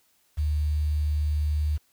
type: tone with quantisation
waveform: sine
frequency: 75.1 Hz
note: D2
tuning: 39 cents sharp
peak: -22 dBFS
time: 0.37-1.78 s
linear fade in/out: 20 ms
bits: 8
effects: white hiss -66 dBFS RMS until 1.92 s